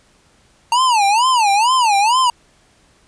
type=tone with vibrato; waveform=square; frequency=909 Hz; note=A#5; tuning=44 cents flat; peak=-12 dBFS; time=0.72-2.3 s; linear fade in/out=2 ms; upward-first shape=sine; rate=2.2 Hz; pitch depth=240 cents each way; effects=pink hiss -54 dBFS RMS until 3.07 s + resampled to 22050 Hz